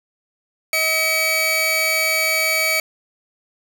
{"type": "tone pair together", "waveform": "sawtooth", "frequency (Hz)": [637.8, 2273], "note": ["D#5", "C#7"], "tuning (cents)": [43, 43], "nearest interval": "octave + minor seventh", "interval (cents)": 2200, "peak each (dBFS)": [-20, -14], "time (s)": [0.73, 2.8], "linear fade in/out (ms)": 2, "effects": []}